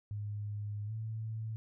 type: tone with pitch glide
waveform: sine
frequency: 103.83 to 110.64 Hz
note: G#2 to A2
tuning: 0 to +10 cents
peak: -36 dBFS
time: 0.11-1.56 s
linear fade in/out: 0 ms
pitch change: +110 cents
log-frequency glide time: 0.86-0.92 s
effects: none